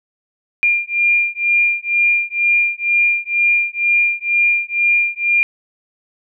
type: beating tone pair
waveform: sine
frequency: 2400 / 2402.1 Hz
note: D7 / D7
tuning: +37 / +38 cents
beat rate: 2.1 Hz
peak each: -16 dBFS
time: 0.63-5.43 s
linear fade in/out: 0 ms
effects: none